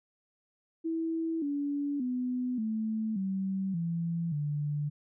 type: tone with pitch steps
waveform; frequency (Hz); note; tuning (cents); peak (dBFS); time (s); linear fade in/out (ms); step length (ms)
sine; 326.6 / 286 / 250.4 / 219.2 / 191.97 / 168.09 / 147.17; E4 / D4 / B3 / A3 / G3 / E3 / D3; -16 / -46 / +24 / -6 / -36 / +34 / +4; -29; 0.84-4.9; 20; 580
effects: none